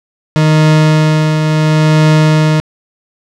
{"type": "tone with tremolo", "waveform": "40% pulse", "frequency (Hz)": 155.1, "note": "D#3", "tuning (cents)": -5, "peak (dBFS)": -4, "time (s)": [0.36, 2.6], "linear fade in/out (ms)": 0, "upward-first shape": "triangle", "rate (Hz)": 0.72, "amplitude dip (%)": 45, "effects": ["low-pass 6000 Hz 12 dB/octave", "7-bit"]}